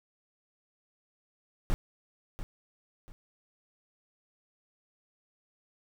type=noise with echo; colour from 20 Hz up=brown; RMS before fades=-25 dBFS; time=1.7-1.74 s; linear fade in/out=0 ms; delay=690 ms; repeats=2; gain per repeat=-11 dB; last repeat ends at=3.12 s; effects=none